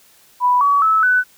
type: tone with pitch steps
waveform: sine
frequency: 987.8 / 1134.7 / 1303.4 / 1497.2 Hz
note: B5 / C#6 / E6 / F#6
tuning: 0 / +40 / -20 / +20 cents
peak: -11 dBFS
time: 0.4-1.24 s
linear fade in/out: 50 ms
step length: 210 ms
effects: white hiss -51 dBFS RMS until 1.37 s